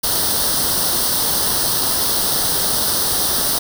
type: noise with comb filter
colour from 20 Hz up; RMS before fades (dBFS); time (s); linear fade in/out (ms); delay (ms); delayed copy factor
white; -18; 0.03-3.59; 10; 0.21; +0.8
effects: none